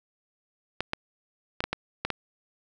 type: clicks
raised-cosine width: 0.3 ms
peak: -11 dBFS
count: 7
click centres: 0.806 / 0.934 / 1.605 / 1.64 / 1.73 / 2.05 / 2.103 s
effects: none